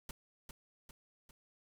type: noise with echo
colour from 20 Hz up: pink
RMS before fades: -44 dBFS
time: 0.09-0.11 s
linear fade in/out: 2 ms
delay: 400 ms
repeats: 3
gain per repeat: -5 dB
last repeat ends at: 1.31 s
effects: none